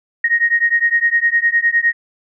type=beating tone pair; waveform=sine; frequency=1864.7 / 1874.5 Hz; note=A#6 / A#6; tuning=0 / +9 cents; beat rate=9.8 Hz; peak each=-15 dBFS; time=0.24-1.93 s; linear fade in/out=5 ms; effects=none